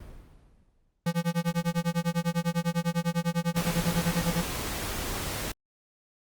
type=noise with exponential decay; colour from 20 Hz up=brown; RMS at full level=-40 dBFS; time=0-1.15 s; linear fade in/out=5 ms; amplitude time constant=250 ms
type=tone with tremolo; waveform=square; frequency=170 Hz; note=F3; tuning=46 cents flat; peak=-23 dBFS; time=1.06-4.45 s; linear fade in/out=5 ms; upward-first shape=sine; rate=10 Hz; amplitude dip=100%
type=noise; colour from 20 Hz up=pink; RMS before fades=-33 dBFS; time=3.56-5.52 s; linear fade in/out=5 ms
effects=Opus 32 kbps